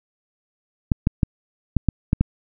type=clicks; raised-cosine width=5 ms; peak=-4 dBFS; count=7; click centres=0.918 / 1.071 / 1.232 / 1.767 / 1.887 / 2.131 / 2.21 s; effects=none